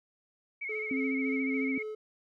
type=tone with vibrato; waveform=sine; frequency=2217 Hz; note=C#7; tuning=in tune; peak=-34 dBFS; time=0.61-1.83 s; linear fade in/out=10 ms; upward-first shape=sine; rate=14 Hz; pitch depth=60 cents each way
type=tone with tremolo; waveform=triangle; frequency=430.5 Hz; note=A4; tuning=38 cents flat; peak=-33 dBFS; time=0.69-1.95 s; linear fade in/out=5 ms; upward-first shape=sine; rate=3.6 Hz; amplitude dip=50%
type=tone; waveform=sine; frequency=266 Hz; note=C4; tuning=29 cents sharp; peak=-29 dBFS; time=0.91-1.78 s; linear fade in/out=2 ms
effects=none